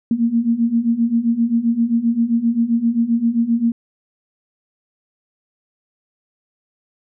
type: beating tone pair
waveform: sine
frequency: 228.1 / 235.7 Hz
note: A#3 / A#3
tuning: -37 / +19 cents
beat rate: 7.6 Hz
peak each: -19 / -16 dBFS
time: 0.11-3.72 s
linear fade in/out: 2 ms
effects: none